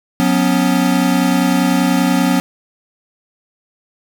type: chord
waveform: square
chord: F# suspended fourth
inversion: none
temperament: equal with one note detuned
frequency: 182.03 / 246.9 / 277.2 Hz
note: F#3 / B3 / C#4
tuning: -28 / 0 / 0 cents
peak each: -17 dBFS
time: 0.2-2.4 s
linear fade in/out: 0 ms
effects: none